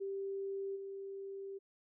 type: tone with level steps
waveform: sine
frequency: 392 Hz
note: G4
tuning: in tune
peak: -37 / -42 dBFS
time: 0-1.59 s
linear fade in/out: 20 ms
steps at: 0.75 s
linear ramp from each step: 20 ms
effects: none